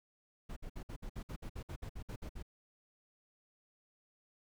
brown noise bursts, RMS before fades -43 dBFS, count 15, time 0.49-2.427 s, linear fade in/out 10 ms, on 75 ms, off 58 ms, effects none

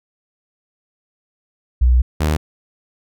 sine / sawtooth tone pair in turn, 61.74 / 76.81 Hz, B1 / D#2, 0 / -22 cents, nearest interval major third, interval 378 cents, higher second, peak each -9 / -11 dBFS, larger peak first, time 1.81-2.02 / 2.2-2.37 s, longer first, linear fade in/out 10 ms, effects none

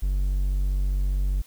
triangle tone, 47.54 Hz, F#1, 48 cents sharp, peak -19 dBFS, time 0.02-1.42 s, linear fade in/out 10 ms, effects white hiss -54 dBFS RMS until 1.46 s

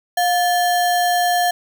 sine tone with sample-and-hold, 710 Hz, F5, 28 cents sharp, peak -14 dBFS, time 0.17-1.51 s, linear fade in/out 5 ms, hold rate 2450 Hz, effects none

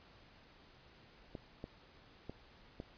clicks, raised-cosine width 2 ms, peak -30 dBFS, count 4, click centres 1.352 / 1.641 / 2.296 / 2.801 s, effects pink hiss -62 dBFS RMS until 2.97 s + resampled to 11025 Hz

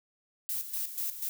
violet noise with tremolo, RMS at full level -33 dBFS, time 0.49-1.29 s, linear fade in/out 0 ms, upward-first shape square, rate 4.1 Hz, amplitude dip 65%, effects none

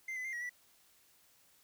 triangle tone with pitch steps, 2083 / 2012 / 2099 / 1909 / 1961 Hz, C7 / B6 / C7 / A#6 / B6, -8 / +32 / +5 / +41 / -13 cents, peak -36 dBFS, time 0.08-0.495 s, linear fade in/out 5 ms, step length 83 ms, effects white hiss -67 dBFS RMS until 1.63 s

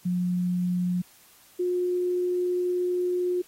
sine tone pair in turn, 179 / 358.7 Hz, F3 / F4, +43 / +46 cents, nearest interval octave, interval 1203 cents, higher second, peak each -23 dBFS, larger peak neither, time 0.05-1.02 / 1.59-3.42 s, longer second, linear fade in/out 10 ms, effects white hiss -56 dBFS RMS until 3.47 s + AAC 48 kbps

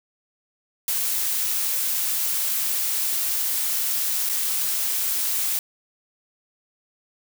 blue noise with dropouts, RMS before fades -24 dBFS, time 0.88-5.59 s, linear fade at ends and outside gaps 1 ms, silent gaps 4.291-4.296 s, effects none

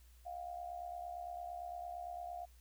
sine tone with amplitude modulation, 706 Hz, F5, 19 cents sharp, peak -39 dBFS, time 0.25-2.46 s, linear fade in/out 20 ms, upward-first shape sine, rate 68.8 Hz, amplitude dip 70%, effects added 60 Hz sine -59 dBFS peak until 2.6 s + white hiss -70 dBFS RMS until 2.6 s

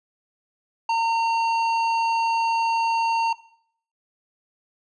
sine tone with hard clipping, 914 Hz, A#5, 34 cents flat, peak -21 dBFS, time 0.89-3.33 s, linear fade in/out 5 ms, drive 10 dB, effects noise-tail reverb RT60 0.6 s tail -17 dB re dry + resampled to 22050 Hz

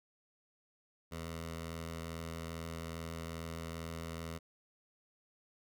10% pulse tone with notch filter, 82.41 Hz, E2, in tune, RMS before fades -43 dBFS, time 1.11-4.39 s, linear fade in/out 20 ms, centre 320 Hz, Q 1.8, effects none

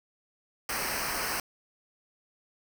pink noise with comb filter, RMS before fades -32 dBFS, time 0.69-1.4 s, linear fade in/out 2 ms, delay 0.28 ms, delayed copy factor -0.8, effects none

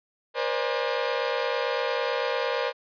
sawtooth tone cluster, 481.1 / 530 / 597 / 831 Hz, B4 / C5 / D5 / G#5, -45 / +22 / +28 / +1 cents, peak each -25 / -25 / -28 / -32 dBFS, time 0.34-2.73 s, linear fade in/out 50 ms, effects resampled to 11025 Hz

